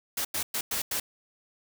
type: noise bursts at uneven times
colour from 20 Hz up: white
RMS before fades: -30 dBFS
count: 5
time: 0.17-0.25 / 0.34-0.43 / 0.54-0.61 / 0.71-0.82 / 0.91-1 s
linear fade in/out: 5 ms
effects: none